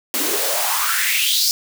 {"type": "noise with high-pass filter sweep", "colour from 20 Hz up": "white", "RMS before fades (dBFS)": -19, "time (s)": [0.14, 1.51], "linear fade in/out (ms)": 0, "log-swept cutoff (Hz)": [250, 5200], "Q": 5.1, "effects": []}